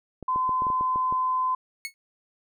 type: clicks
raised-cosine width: 2 ms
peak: -24 dBFS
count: 9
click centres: 0.227 / 0.36 / 0.493 / 0.621 / 0.668 / 0.702 / 0.81 / 0.959 / 1.125 s
type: tone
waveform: sine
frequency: 1024 Hz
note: C6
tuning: 38 cents flat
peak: -22 dBFS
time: 0.28-1.55 s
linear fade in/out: 5 ms
type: tone with exponential decay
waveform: sawtooth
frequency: 2196 Hz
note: C#7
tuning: 17 cents flat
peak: -23 dBFS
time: 1.85-1.94 s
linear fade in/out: 0 ms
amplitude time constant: 18 ms
effects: none